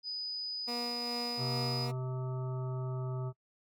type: tone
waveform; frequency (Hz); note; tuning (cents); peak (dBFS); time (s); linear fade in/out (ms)
sine; 4978; D#8; 0; -35; 0.03-1.89; 50
type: tone with tremolo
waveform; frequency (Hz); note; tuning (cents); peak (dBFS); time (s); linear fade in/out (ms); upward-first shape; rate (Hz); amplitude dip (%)
15% pulse; 239.7; A#3; +48; -30; 0.67-1.92; 20; sine; 2.4; 30
type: harmonic tone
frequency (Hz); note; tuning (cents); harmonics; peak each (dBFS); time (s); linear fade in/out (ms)
128.6; C3; -30; 1 / 3 / 5 / 7 / 9 / 10; -34 / -44 / -48 / -51 / -53 / -54; 1.37-3.33; 50
effects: noise-tail reverb RT60 0.1 s tail -22 dB re dry